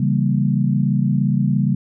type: chord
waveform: sine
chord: C# diminished seventh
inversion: none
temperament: equal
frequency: 138.59 / 164.81 / 196 / 233.1 Hz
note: C#3 / E3 / G3 / Bb3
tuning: 0 / 0 / 0 / 0 cents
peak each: -18 / -24 / -19 / -23 dBFS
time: 0-1.75 s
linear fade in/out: 5 ms
effects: none